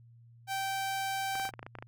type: tone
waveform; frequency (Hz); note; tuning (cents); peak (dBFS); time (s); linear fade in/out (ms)
sawtooth; 778; G5; -13; -28; 0.47-1.51; 50
type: clicks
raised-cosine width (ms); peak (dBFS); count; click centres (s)
0.5; -27; 11; 1.354 / 1.398 / 1.453 / 1.491 / 1.538 / 1.593 / 1.629 / 1.665 / 1.753 / 1.787 / 1.825
effects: added 117 Hz sine -54 dBFS peak until 1.87 s